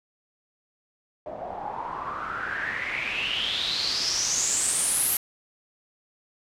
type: noise with low-pass filter sweep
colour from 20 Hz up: white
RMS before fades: -28 dBFS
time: 1.26-5.17 s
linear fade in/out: 2 ms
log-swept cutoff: 610 to 12000 Hz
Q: 7.7
effects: none